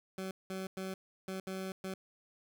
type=tone bursts at uneven times; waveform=20% pulse; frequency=189.5 Hz; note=F#3; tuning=42 cents sharp; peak=-33 dBFS; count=6; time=0.18-0.31 / 0.5-0.67 / 0.77-0.94 / 1.28-1.4 / 1.47-1.72 / 1.84-1.94 s; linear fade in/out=2 ms; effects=none